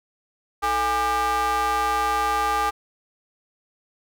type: ring-modulated tone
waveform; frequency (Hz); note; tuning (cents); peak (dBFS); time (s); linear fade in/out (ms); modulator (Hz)
square; 190; F#3; +46; -18; 0.62-2.71; 20; 1010
effects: none